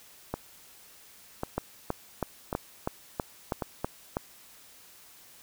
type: two click trains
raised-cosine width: 1 ms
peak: -16 / -14 dBFS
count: 4 / 9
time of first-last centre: 0.34-3.622 / 1.58-4.169 s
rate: 0.914 / 3.09 Hz
effects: white hiss -54 dBFS RMS until 5.42 s